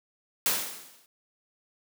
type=noise with exponential decay; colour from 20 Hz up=white; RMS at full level=-23 dBFS; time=0.46-1.06 s; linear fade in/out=1 ms; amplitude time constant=130 ms; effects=high-pass 150 Hz 12 dB/octave